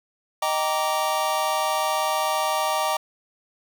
square chord, Eb major seventh, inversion none, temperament just, 622.3 / 777.8 / 933.4 / 1166.7 Hz, Eb5 / G5 / Bb5 / D6, 0 / -14 / +2 / -12 cents, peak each -28 dBFS, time 0.42-2.97 s, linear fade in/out 5 ms, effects none

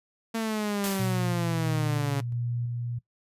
sawtooth exponential sweep, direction down, 227.8 to 138.59 Hz, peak -23 dBFS, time 0.34-2.21 s, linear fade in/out 10 ms
white noise with exponential decay, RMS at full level -31 dBFS, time 0.84-1.58 s, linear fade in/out 0 ms, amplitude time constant 160 ms
sine tone with tremolo, 119.7 Hz, A#2, 46 cents sharp, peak -27 dBFS, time 0.99-2.99 s, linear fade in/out 10 ms, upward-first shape square, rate 1.5 Hz, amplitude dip 25%
effects noise-tail reverb RT60 0.1 s tail -18 dB re dry + resampled to 32000 Hz

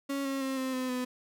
35% pulse tone with pitch steps, 277.2 / 271.8 / 266.5 / 261.3 / 256.3 / 251.3 Hz, C#4 / C#4 / C4 / C4 / C4 / B3, 0 / -34 / +32 / -2 / -36 / +30 cents, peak -29 dBFS, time 0.09-1.05 s, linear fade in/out 10 ms, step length 160 ms, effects none

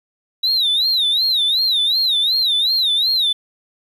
sine tone with vibrato, 3850 Hz, B7, 45 cents flat, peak -12 dBFS, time 0.43-3.33 s, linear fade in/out 10 ms, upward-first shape sine, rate 2.7 Hz, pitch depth 170 cents each way, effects tanh soft clip ceiling -12 dBFS + 8-bit

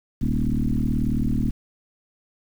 sine tone with frequency modulation, 123.47 Hz, B2, in tune, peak -19 dBFS, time 0.21-1.51 s, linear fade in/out 10 ms, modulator 38.4 Hz, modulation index 3.9, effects 8-bit

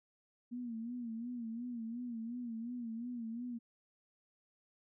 sine tone with vibrato, 235.3 Hz, A#3, 16 cents sharp, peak -39 dBFS, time 0.51-3.59 s, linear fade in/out 20 ms, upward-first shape sine, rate 2.8 Hz, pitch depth 89 cents each way, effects none

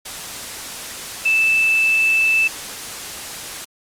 sine tone in noise, 2637 Hz, E7, in tune, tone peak -13 dBFS, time 1.25-2.48 s, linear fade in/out 10 ms, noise white, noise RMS -30 dBFS, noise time 0.05-3.65 s, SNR +14 dB, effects low-pass 11000 Hz 12 dB/octave + Opus 48 kbps

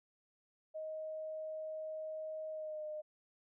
sine tone with pitch glide, 627 to 610.9 Hz, D#5 to D#5, +13 to -32 cents, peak -40 dBFS, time 0.74-3.02 s, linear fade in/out 20 ms, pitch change -45 cents, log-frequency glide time 2.51-2.85 s, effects none

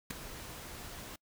pink noise with ADSR envelope, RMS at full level -33 dBFS, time 0.1-1.16 s, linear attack 10 ms, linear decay 4 ms, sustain -13 dB, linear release 5 ms, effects noise-tail reverb RT60 0.1 s tail -25 dB re dry

